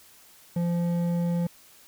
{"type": "tone with hard clipping", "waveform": "sine", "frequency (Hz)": 172.3, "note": "F3", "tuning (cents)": -23, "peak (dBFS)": -25, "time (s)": [0.56, 1.47], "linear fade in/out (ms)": 5, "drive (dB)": 8, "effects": ["white hiss -54 dBFS RMS until 1.87 s"]}